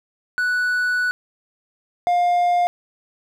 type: tone pair in turn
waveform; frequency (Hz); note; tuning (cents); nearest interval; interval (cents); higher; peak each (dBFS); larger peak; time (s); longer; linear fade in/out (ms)
triangle; 1480 / 706.2; F#6 / F5; 0 / +19; octave + minor second; 1281; first; -16 / -13; second; 0.38-1.11 / 2.07-2.67; first; 0
effects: none

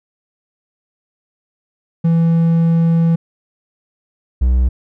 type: tone pair in turn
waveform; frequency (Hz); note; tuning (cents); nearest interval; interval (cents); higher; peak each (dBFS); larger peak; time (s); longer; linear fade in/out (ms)
triangle; 166 / 62.67; E3 / B1; +12 / +26; octave + perfect fourth; 1686; first; -8; neither; 2.04-3.16 / 4.41-4.69; first; 10
effects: none

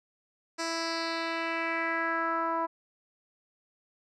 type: tone with low-pass filter sweep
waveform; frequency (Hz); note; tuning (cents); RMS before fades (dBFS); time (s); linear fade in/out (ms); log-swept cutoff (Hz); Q
10% pulse; 330; E4; +2; -31; 0.58-2.67; 20; 6600 to 1000; 2.9
effects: none

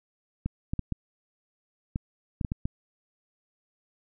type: clicks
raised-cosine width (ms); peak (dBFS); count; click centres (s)
5; -16; 9; 0.46 / 0.735 / 0.793 / 0.923 / 1.959 / 2.412 / 2.448 / 2.519 / 2.655
effects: none

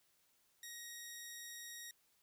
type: tone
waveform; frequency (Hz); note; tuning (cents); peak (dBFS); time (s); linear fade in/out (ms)
10% pulse; 1885; A#6; +19; -39; 0.63-1.91; 2
effects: white hiss -75 dBFS RMS until 2.22 s

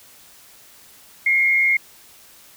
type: tone with frequency modulation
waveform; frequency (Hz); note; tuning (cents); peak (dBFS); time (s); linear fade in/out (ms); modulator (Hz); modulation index
sine; 2142; C7; +40; -14; 1.26-1.77; 5; 112; 0.45
effects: white hiss -48 dBFS RMS until 2.56 s

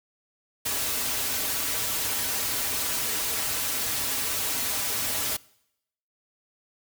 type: noise with comb filter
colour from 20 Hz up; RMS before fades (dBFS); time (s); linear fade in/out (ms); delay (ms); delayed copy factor
white; -28; 0.65-5.37; 10; 5.6; -0.8
effects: noise-tail reverb RT60 0.8 s tail -23 dB re dry

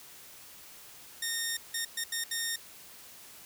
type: tone bursts at uneven times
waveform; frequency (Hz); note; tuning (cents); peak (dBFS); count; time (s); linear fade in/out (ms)
10% pulse; 1840; A#6; -23; -22; 5; 1.22-1.57 / 1.74-1.85 / 1.97-2.04 / 2.12-2.24 / 2.31-2.56; 5
effects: white hiss -51 dBFS RMS until 3.45 s

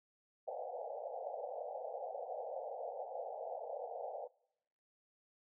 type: band-pass noise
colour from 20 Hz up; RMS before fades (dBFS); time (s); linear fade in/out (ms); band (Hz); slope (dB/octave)
pink; -44; 0.47-4.28; 10; 480 to 810; 96
effects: noise-tail reverb RT60 0.9 s tail -26 dB re dry

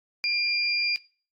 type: tone pair together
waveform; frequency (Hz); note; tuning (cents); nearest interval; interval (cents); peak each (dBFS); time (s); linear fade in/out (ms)
sine; 2390 / 4816; D7 / D8; +30 / +43; octave; 1213; -26; 0.24-0.96; 0
effects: noise-tail reverb RT60 0.4 s tail -22 dB re dry + AAC 64 kbps

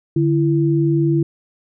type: tone pair together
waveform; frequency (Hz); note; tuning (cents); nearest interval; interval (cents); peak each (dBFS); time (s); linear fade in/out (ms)
sine; 146.83 / 333.6; D3 / E4; 0 / +21; octave + major second; 1421; -16; 0.16-1.23; 5
effects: none

